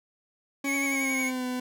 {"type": "tone with pitch glide", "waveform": "40% pulse", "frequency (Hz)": [277.2, 251.3], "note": ["C#4", "B3"], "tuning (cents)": [0, 30], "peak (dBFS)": -28, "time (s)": [0.64, 1.6], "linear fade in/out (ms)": 5, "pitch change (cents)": -170, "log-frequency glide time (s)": [0.84, 1.45]}
{"type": "tone with vibrato", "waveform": "square", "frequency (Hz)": 2217, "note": "C#7", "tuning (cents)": 0, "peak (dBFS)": -28, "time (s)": [0.64, 1.32], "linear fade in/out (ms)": 50, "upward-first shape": "sine", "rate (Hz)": 11, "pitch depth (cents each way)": 35}
{"effects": []}